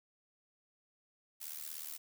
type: noise with amplitude modulation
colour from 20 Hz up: blue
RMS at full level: -41 dBFS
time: 1.4-1.98 s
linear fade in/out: 20 ms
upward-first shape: sine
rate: 76.7 Hz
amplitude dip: 85%
effects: none